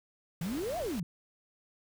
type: exponential two-way sweep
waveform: sine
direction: up then down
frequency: 153.1 to 740 to 153.1 Hz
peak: -32 dBFS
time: 0.41-1.03 s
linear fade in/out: 2 ms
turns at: 0.78 s
type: noise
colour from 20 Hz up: pink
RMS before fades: -44 dBFS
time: 0.41-1 s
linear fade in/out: 5 ms
effects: none